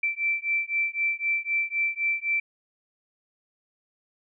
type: beating tone pair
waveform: sine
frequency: 2335 / 2338.9 Hz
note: D7 / D7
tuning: -11 / -8 cents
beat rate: 3.9 Hz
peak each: -27 dBFS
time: 0.03-2.4 s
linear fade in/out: 5 ms
effects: none